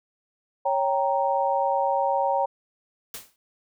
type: chord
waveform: sine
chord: G diminished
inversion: second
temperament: equal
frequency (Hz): 554.4 / 784 / 932.3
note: Db5 / G5 / Bb5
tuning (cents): 0 / 0 / 0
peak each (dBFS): -25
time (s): 0.65-2.46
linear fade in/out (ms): 10
type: noise with exponential decay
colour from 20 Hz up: white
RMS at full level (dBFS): -33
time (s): 3.14-3.36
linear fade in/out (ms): 2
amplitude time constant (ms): 47
effects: none